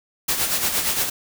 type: noise with tremolo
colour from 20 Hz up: white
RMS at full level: -20 dBFS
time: 0.28-1.1 s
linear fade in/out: 10 ms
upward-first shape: sine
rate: 8.6 Hz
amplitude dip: 55%
effects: none